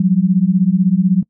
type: beating tone pair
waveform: sine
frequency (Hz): 176.7 / 192.7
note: F3 / G3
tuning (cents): +21 / -29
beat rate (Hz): 16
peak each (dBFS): -13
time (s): 0-1.23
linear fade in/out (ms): 5
effects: noise-tail reverb RT60 0.1 s tail -23 dB re dry